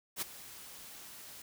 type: noise with ADSR envelope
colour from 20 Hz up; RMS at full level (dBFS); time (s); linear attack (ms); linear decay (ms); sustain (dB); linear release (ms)
white; -34; 0.16-1.42; 58; 14; -16; 4
effects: none